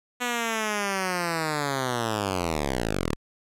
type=linear sweep; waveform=5% pulse; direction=down; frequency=247.8 to 33.96 Hz; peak=-14 dBFS; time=0.2-3.16 s; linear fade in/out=20 ms; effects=low-pass 12000 Hz 12 dB/octave